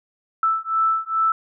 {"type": "beating tone pair", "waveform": "sine", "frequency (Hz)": [1318.5, 1320.9], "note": ["E6", "E6"], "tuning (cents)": [0, 3], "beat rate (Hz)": 2.4, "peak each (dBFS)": -21, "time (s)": [0.43, 1.32], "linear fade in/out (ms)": 2, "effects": []}